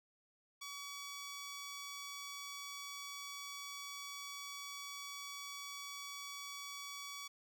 10% pulse tone, 1136 Hz, C#6, 42 cents sharp, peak -37 dBFS, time 0.61-7.28 s, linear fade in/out 10 ms, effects none

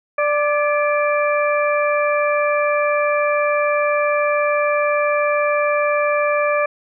harmonic tone with a mistuned harmonic, 589 Hz, D5, 5 cents sharp, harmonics 1 / 2 / 3 / 4, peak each -17 / -21 / -26 / -24 dBFS, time 0.18-6.66 s, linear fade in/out 5 ms, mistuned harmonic 3, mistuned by -48 cents, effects none

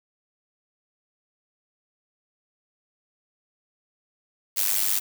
blue noise with amplitude modulation, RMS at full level -20 dBFS, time 4.56-5 s, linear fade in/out 20 ms, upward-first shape sine, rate 99.5 Hz, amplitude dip 90%, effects none

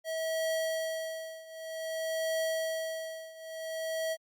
square tone with tremolo, 645 Hz, E5, 38 cents flat, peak -29 dBFS, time 0.04-4.17 s, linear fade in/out 50 ms, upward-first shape triangle, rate 0.53 Hz, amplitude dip 90%, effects Opus 48 kbps

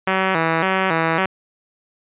5% pulse tone with vibrato, 175.9 Hz, F3, 13 cents sharp, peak -5 dBFS, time 0.07-1.26 s, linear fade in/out 5 ms, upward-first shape square, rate 1.8 Hz, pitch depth 130 cents each way, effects resampled to 8000 Hz

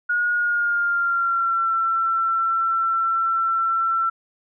sine tone with pitch glide, 1442 to 1345.4 Hz, F#6 to E6, -45 to +35 cents, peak -18 dBFS, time 0.09-4.1 s, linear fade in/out 10 ms, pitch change -120 cents, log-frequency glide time 0.33-1.68 s, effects none

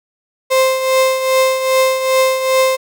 35% pulse tone with tremolo, 523.3 Hz, C5, in tune, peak -7 dBFS, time 0.5-2.77 s, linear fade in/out 20 ms, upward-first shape triangle, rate 2.5 Hz, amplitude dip 65%, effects none

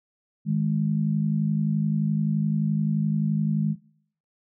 sine tone pair together, 157.39 / 209 Hz, D#3 / G#3, +20 / +11 cents, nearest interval perfect fourth, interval 491 cents, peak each -23 / -24 dBFS, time 0.45-3.76 s, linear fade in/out 50 ms, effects noise-tail reverb RT60 0.6 s tail -19 dB re dry

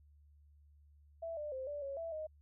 sine tone with pitch steps, 662 / 597 / 523 / 583 / 552 / 662 / 622 Hz, E5 / D5 / C5 / D5 / C#5 / E5 / D#5, +7 / +28 / -1 / -13 / -7 / +7 / -1 cents, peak -39 dBFS, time 1.22-2.27 s, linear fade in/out 10 ms, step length 150 ms, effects added 73 Hz sine -61 dBFS peak until 2.41 s

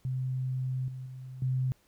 sine tone with level steps, 129.3 Hz, C3, 20 cents flat, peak -29 / -37 / -40 / -26 dBFS, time 0.05-1.72 s, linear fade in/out 0 ms, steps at 0.88 / 1.06 / 1.42 s, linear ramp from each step 2 ms, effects pink hiss -67 dBFS RMS until 1.87 s

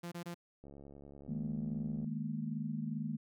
sawtooth tone bursts, 172.6 Hz, F3, 20 cents flat, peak -37 dBFS, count 3, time 0.03-0.345 s, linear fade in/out 10 ms, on 89 ms, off 24 ms
click train, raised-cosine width 2 ms, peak -40 dBFS, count 100, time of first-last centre 0.64-2.044 s, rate 70.5 Hz
sine chord, D# suspended fourth, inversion none, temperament equal with one note detuned, 155.56 / 210.6 / 233.1 Hz, D#3 / G#3 / A#3, 0 / +24 / 0 cents, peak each -40 dBFS, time 1.28-3.17 s, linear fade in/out 10 ms
effects none

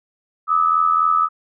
sine tone pair together, 1200 / 1283.8 Hz, D6 / E6, +37 / -46 cents, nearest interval minor second, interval 117 cents, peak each -18 / -15 dBFS, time 0.47-1.29 s, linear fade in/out 50 ms, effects none

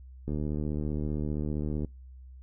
click train, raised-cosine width 3 ms, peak -20 dBFS, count 119, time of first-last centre 0.28-1.847 s, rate 75.3 Hz, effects noise-tail reverb RT60 0.2 s tail -25 dB re dry + added 64 Hz sine -45 dBFS peak until 2.42 s

